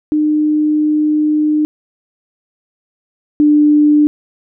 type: tone pair in turn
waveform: sine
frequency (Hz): 303.4 / 297.7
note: D#4 / D4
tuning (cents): -44 / +24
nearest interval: unison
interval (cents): 32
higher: first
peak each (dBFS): -10 / -6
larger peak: second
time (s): 0.12-1.65 / 3.4-4.07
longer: first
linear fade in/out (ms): 0
effects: none

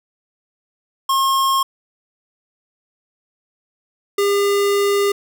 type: tone pair in turn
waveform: square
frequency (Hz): 1076 / 403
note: C6 / G4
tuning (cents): +48 / +48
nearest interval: octave + perfect fourth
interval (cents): 1700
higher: first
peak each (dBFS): -15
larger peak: neither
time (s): 1.09-1.63 / 4.18-5.12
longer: second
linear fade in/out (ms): 5
effects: none

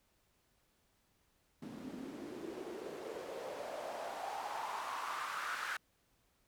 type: noise with band-pass filter sweep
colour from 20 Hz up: white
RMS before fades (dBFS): -43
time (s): 1.62-5.77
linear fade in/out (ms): 5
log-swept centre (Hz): 230 to 1500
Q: 3.9
effects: pink hiss -75 dBFS RMS until 6.47 s

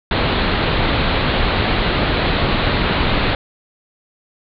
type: low-pass noise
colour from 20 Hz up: pink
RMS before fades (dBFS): -17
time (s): 0.11-3.35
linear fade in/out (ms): 2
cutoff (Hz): 4300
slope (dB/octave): 96
effects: none

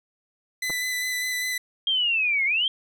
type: tone with vibrato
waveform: sawtooth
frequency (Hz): 2002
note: B6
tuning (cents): +23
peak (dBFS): -22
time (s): 0.62-1.58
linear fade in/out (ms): 5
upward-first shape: square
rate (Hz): 5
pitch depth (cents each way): 11
type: clicks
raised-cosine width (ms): 1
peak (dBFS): -22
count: 2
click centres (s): 0.698 / 0.704
type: linear two-way sweep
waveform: sine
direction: down then up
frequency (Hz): 3234 to 2093 to 3234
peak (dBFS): -20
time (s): 1.87-2.68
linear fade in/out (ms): 2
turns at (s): 2.45
effects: none

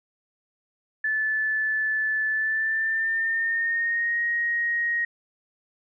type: tone with pitch glide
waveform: sine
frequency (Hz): 1743 to 1878.9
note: A6 to A#6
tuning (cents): -17 to +13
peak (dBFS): -22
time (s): 1.04-5.05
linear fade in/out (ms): 5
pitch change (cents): +130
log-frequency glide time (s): 2.3-4.22
effects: none

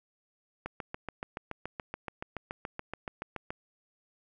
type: click train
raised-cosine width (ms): 0.5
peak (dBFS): -21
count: 21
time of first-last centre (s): 0.66-3.505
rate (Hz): 7.03
effects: none

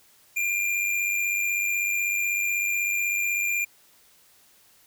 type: tone with amplitude modulation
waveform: square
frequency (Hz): 2396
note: D7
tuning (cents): +34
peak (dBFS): -22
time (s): 0.36-3.65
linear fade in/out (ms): 10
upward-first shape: sine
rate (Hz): 96.1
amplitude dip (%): 45
effects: white hiss -58 dBFS RMS until 4.86 s

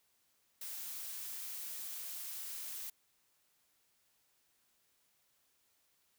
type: noise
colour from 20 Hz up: blue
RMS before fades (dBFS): -44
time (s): 0.61-2.9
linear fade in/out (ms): 5
effects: white hiss -75 dBFS RMS until 6.18 s

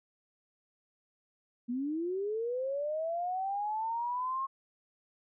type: linear sweep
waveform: sine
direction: up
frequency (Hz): 233.1 to 1084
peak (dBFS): -31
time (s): 1.68-4.47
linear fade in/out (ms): 20
effects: none

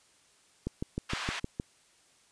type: click train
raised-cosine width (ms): 3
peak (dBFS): -19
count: 7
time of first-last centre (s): 0.67-1.599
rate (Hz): 6.46
type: band-pass noise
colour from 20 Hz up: white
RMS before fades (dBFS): -37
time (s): 1.09-1.4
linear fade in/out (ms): 10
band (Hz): 930 to 2800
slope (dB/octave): 12
effects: white hiss -64 dBFS RMS until 2.31 s + resampled to 22050 Hz

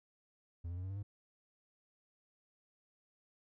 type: tone with pitch steps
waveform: triangle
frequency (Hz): 84.7 / 87.84 / 91.09 / 94.47 / 97.97 / 101.6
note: E2 / F2 / F#2 / F#2 / G2 / G#2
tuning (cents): +48 / +11 / -27 / +37 / -1 / -38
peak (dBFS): -37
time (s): 0.64-1.03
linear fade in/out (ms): 10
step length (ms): 65
effects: none

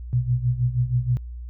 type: tone with tremolo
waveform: sine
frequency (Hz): 123.47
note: B2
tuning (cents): 0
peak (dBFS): -16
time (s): 0.13-1.17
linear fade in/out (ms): 0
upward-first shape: sine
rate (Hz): 6.3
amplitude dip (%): 80
effects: added 60 Hz sine -32 dBFS peak until 1.49 s

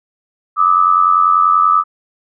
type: tone pair together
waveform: sine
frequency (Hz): 1188 / 1278.3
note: D6 / D#6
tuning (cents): +20 / +46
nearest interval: minor second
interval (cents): 126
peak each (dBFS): -11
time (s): 0.56-1.84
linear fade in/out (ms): 50
effects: none

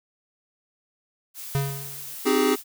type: noise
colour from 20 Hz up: blue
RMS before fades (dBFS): -37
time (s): 1.34-2.64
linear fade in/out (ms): 50
type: tone with exponential decay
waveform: square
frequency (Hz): 138.59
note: C#3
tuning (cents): 0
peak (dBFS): -20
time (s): 1.55-2.15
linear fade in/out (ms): 0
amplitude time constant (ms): 130
type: chord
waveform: square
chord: Ab major seventh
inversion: first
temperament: equal with one note detuned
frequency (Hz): 261.6 / 311.1 / 382.2 / 415.3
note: C4 / Eb4 / G4 / Ab4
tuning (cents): 0 / 0 / -44 / 0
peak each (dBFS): -25 / -27 / -26 / -23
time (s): 2.25-2.56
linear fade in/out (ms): 20
effects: none

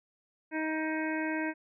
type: harmonic tone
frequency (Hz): 314.2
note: D#4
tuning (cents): +17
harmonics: 1 / 2 / 3 / 5 / 6 / 7 / 8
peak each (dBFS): -32 / -39 / -40 / -38 / -41 / -42 / -45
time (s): 0.51-1.54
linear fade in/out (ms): 50
effects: none

